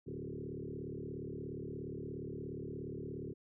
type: tone with frequency modulation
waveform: sine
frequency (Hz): 261.6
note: C4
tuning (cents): 0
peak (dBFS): -40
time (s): 0.06-3.34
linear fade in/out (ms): 20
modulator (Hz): 37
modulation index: 4.5
effects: none